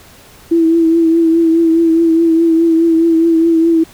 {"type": "tone with vibrato", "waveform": "sine", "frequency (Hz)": 329.6, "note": "E4", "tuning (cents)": 0, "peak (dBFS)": -7, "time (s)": [0.51, 3.84], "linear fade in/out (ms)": 10, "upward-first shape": "triangle", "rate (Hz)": 4.8, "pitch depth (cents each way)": 40, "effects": ["pink hiss -41 dBFS RMS until 3.93 s"]}